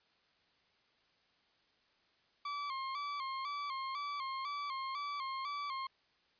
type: tone with vibrato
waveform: 40% pulse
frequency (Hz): 1108.7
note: C#6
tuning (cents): 0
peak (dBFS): -37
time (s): 2.45-5.87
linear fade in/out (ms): 5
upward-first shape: square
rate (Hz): 2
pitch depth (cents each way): 68
effects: white hiss -72 dBFS RMS until 6.39 s + resampled to 11025 Hz